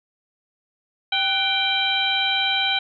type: harmonic tone with a mistuned harmonic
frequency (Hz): 784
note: G5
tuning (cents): 0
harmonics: 1 / 2 / 3 / 4 / 5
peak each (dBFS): -27 / -28 / -25 / -23 / -25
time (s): 1.12-2.79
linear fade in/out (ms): 5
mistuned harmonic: 2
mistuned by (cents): -86
effects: none